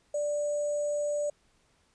sine tone with sample-and-hold, 587.3 Hz, D5, in tune, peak -27 dBFS, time 0.14-1.3 s, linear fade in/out 5 ms, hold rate 7350 Hz, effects pink hiss -68 dBFS RMS until 1.94 s + resampled to 22050 Hz

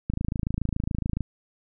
click train, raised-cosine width 5 ms, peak -14 dBFS, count 31, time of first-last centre 0.1-1.207 s, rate 27.1 Hz, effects none

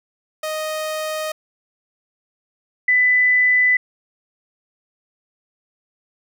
sawtooth / sine tone pair in turn, 622.3 / 1996.3 Hz, D#5 / B6, 0 / +18 cents, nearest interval octave + minor sixth, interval 2018 cents, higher second, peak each -19 / -12 dBFS, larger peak second, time 0.43-1.32 / 2.88-3.77 s, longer neither, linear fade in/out 5 ms, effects none

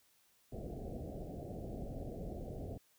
pink low-pass noise, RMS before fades -44 dBFS, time 0.52-2.78 s, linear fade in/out 5 ms, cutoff 730 Hz, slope 96 dB/octave, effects white hiss -71 dBFS RMS until 2.98 s

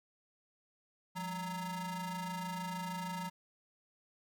40% pulse ring-modulated tone, 374.8 Hz, F#4, 22 cents sharp, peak -34 dBFS, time 1.15-3.3 s, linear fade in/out 20 ms, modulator 549 Hz, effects none

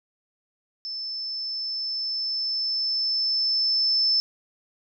sine tone with level ramp, 5274 Hz, E8, in tune, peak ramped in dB -30 to -18 dBFS, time 0.85-4.2 s, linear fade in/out 0 ms, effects none

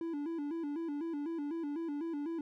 triangle tone with vibrato, 310.2 Hz, D#4, 5 cents flat, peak -33 dBFS, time 0.01-2.41 s, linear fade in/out 2 ms, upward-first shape square, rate 4 Hz, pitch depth 120 cents each way, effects none

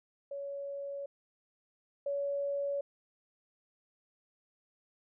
sine tone pair in turn, 561 / 564.1 Hz, C#5 / C#5, +21 / +30 cents, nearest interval unison, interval 9 cents, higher second, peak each -37 / -31 dBFS, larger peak second, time 0.31-1.06 / 2.06-2.81 s, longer neither, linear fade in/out 5 ms, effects none

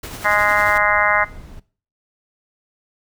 pink noise with tremolo, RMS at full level -31 dBFS, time 0.03-0.78 s, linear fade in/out 5 ms, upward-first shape sine, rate 11 Hz, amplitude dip 40%
harmonic tone, 207.7 Hz, G#3, in tune, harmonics 3 / 4 / 5 / 6 / 7 / 8 / 9 / 10, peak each -22 / -22 / -22 / -22 / -22 / -22 / -22 / -22 dBFS, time 0.24-1.25 s, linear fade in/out 20 ms
brown noise, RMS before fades -37 dBFS, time 0.47-1.6 s, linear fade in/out 10 ms
effects noise-tail reverb RT60 0.4 s tail -19 dB re dry

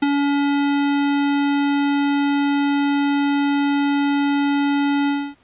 square tone with ADSR envelope, 284 Hz, C#4, 42 cents sharp, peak -13 dBFS, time 0.02-5.35 s, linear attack 8 ms, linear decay 17 ms, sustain -4 dB, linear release 270 ms, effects pink hiss -57 dBFS RMS until 5.43 s + resampled to 8000 Hz

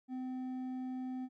sine tone with hard clipping, 256.3 Hz, C4, 36 cents flat, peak -39 dBFS, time 0.08-1.29 s, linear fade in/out 50 ms, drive 5 dB, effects none

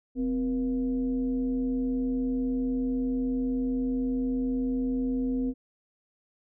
sine tone with frequency modulation, 258.1 Hz, C4, 23 cents flat, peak -25 dBFS, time 0.15-5.54 s, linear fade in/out 50 ms, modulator 218 Hz, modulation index 0.5, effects none

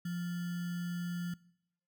sine tone with sample-and-hold, 174.61 Hz, F3, in tune, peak -34 dBFS, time 0.05-1.34 s, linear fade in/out 5 ms, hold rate 1575 Hz, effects noise-tail reverb RT60 0.8 s tail -23 dB re dry

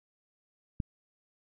click, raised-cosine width 5 ms, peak -19 dBFS, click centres 0.802 s, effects none

